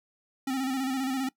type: tone with vibrato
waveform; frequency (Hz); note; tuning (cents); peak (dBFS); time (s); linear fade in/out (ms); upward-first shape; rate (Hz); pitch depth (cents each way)
square; 264.2; C4; +17; -28; 0.47-1.29; 5; square; 15; 45
effects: noise-tail reverb RT60 0.1 s tail -21 dB re dry